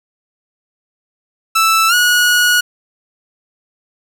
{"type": "tone with pitch glide", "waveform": "sawtooth", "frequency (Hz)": [1320, 1456.2], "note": ["E6", "F#6"], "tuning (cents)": [2, -28], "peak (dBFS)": -6, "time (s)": [1.55, 2.61], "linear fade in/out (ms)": 10, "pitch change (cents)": 170, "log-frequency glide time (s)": [1.88, 1.94], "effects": ["7-bit"]}